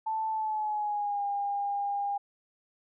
sine tone with pitch glide, 880 to 807 Hz, A5 to G#5, 0 to -50 cents, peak -28 dBFS, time 0.06-2.18 s, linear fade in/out 10 ms, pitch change -150 cents, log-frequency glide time 0.3-1.24 s, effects none

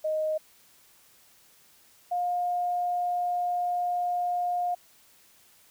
sine tone pair in turn, 622.3 / 710.6 Hz, D#5 / F5, 0 / +30 cents, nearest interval major second, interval 230 cents, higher second, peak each -25 dBFS, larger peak neither, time 0.04-0.38 / 2.11-4.75 s, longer second, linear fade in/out 10 ms, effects white hiss -59 dBFS RMS until 5.7 s

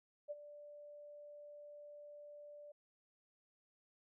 sine tone with ADSR envelope, 587.3 Hz, D5, in tune, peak -39 dBFS, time 0.28-2.72 s, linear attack 29 ms, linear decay 31 ms, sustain -13 dB, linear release 7 ms, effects none

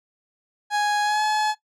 30% pulse tone with pitch glide, 830.6 to 853.5 Hz, G#5 to G#5, 0 to +47 cents, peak -17 dBFS, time 0.7-1.55 s, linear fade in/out 50 ms, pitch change +47 cents, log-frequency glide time 1.03-1.22 s, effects noise-tail reverb RT60 0.1 s tail -18 dB re dry + low-pass 7000 Hz 12 dB/octave

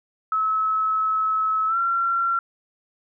sine tone with pitch glide, 1294 to 1366.2 Hz, E6 to F6, -32 to -38 cents, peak -19 dBFS, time 0.32-2.39 s, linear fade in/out 2 ms, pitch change +94 cents, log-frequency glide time 1.67-1.77 s, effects none

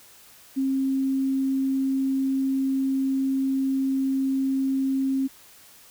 sine tone, 268 Hz, C4, 42 cents sharp, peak -21 dBFS, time 0.56-5.28 s, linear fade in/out 20 ms, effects white hiss -51 dBFS RMS until 5.9 s

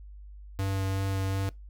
square tone with vibrato, 96.7 Hz, G2, 23 cents flat, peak -28 dBFS, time 0.59-1.49 s, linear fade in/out 0 ms, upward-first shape sine, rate 2.7 Hz, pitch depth 11 cents each way, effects noise-tail reverb RT60 0.2 s tail -22 dB re dry + added 50 Hz sine -43 dBFS peak until 1.69 s

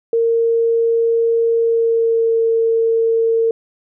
sine tone with pitch glide, 460.2 to 454.9 Hz, A#4 to A#4, -22 to -42 cents, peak -12 dBFS, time 0.13-3.51 s, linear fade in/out 2 ms, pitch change -20 cents, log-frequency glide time 1.59-2.4 s, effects none

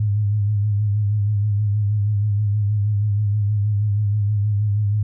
sine tone with vibrato, 103.7 Hz, G#2, 2 cents flat, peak -16 dBFS, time 0-5.03 s, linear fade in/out 5 ms, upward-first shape sine, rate 6.3 Hz, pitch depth 51 cents each way, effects none

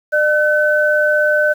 sine tone pair together, 601 / 1517.4 Hz, D5 / F#6, +40 / +43 cents, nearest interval octave + major third, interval 1603 cents, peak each -14 dBFS, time 0.12-1.54 s, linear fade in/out 20 ms, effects 7-bit

